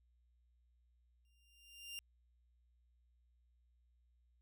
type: tone with exponential growth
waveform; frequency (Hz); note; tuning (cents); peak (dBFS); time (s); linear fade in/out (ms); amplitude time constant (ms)
sawtooth; 2794; F7; 0; -40; 1.25-1.99; 0; 160
effects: added 60 Hz sine -70 dBFS peak until 4.41 s